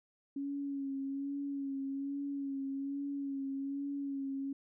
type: tone with vibrato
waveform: sine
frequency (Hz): 277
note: C#4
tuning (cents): -1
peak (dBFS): -35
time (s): 0.36-4.53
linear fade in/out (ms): 5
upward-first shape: sine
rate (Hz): 1.2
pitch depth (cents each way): 32
effects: none